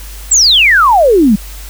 sine exponential sweep, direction down, 7930 to 190.6 Hz, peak -4 dBFS, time 0.31-1.36 s, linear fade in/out 10 ms, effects added 50 Hz sine -26 dBFS peak until 1.69 s + white hiss -33 dBFS RMS until 1.69 s

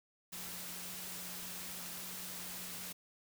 sine tone in noise, 180.7 Hz, F#3, 41 cents flat, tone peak -55 dBFS, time 0.32-2.93 s, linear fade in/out 10 ms, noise white, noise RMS -45 dBFS, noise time 0.32-2.93 s, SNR -13 dB, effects none

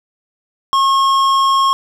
sine tone with tanh clipping, 1084 Hz, C#6, 39 cents flat, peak -12 dBFS, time 0.73-1.73 s, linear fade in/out 0 ms, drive 13 dB, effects none

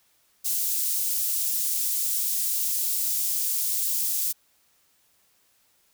white high-pass noise, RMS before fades -26 dBFS, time 0.44-4.33 s, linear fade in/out 20 ms, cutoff 6700 Hz, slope 12 dB/octave, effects white hiss -65 dBFS RMS until 5.93 s

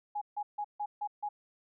sine tone bursts, 830.6 Hz, G#5, in tune, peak -32 dBFS, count 6, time 0.15-1.29 s, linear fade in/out 10 ms, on 65 ms, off 150 ms, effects none

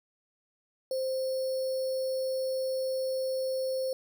sine tone with sample-and-hold, 523.3 Hz, C5, in tune, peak -28 dBFS, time 0.91-3.93 s, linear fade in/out 2 ms, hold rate 4900 Hz, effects none

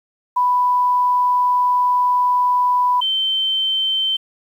sine tone pair in turn, 990 / 3100 Hz, B5 / G7, +4 / -20 cents, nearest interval octave + minor sixth, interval 1976 cents, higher second, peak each -13 / -16 dBFS, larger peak first, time 0.36-3.01 / 3.01-4.17 s, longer first, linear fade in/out 10 ms, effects 8-bit

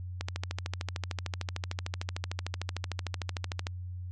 click train, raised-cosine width 0.2 ms, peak -16 dBFS, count 47, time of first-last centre 0.21-3.669 s, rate 13.3 Hz, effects added 90 Hz sine -36 dBFS peak until 4.11 s + MP3 48 kbps

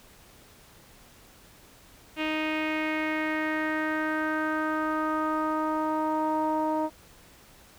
sawtooth tone with low-pass filter sweep, 311.1 Hz, D#4, in tune, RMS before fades -28 dBFS, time 2.16-6.9 s, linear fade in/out 50 ms, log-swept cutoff 2700 to 840 Hz, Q 4.1, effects pink hiss -54 dBFS RMS until 7.78 s

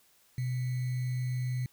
sine tone with sample-and-hold, 126.1 Hz, B2, 36 cents sharp, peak -29 dBFS, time 0.38-1.66 s, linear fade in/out 2 ms, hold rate 2100 Hz, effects white hiss -65 dBFS RMS until 1.72 s

